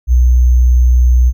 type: tone with sample-and-hold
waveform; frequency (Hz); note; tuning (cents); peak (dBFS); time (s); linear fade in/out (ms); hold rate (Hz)
sine; 61.74; B1; 0; -5; 0.07-1.33; 50; 6300
effects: none